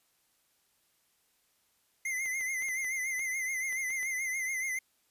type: tone with vibrato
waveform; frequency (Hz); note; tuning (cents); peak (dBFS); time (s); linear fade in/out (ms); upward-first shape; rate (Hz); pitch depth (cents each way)
square; 2072; C7; -17; -32; 2.05-4.79; 5; triangle; 7; 77
type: clicks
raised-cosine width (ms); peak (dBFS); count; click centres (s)
0.3; -35; 9; 2.259 / 2.41 / 2.623 / 2.686 / 2.846 / 3.194 / 3.726 / 3.904 / 4.029
effects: white hiss -72 dBFS RMS until 5.1 s + resampled to 32000 Hz